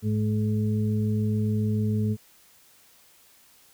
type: harmonic tone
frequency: 106.8 Hz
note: G#2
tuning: 49 cents sharp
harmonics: 1 / 2 / 4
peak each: -24 / -26 / -35 dBFS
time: 0.02-2.17 s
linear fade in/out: 50 ms
effects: white hiss -57 dBFS RMS until 3.73 s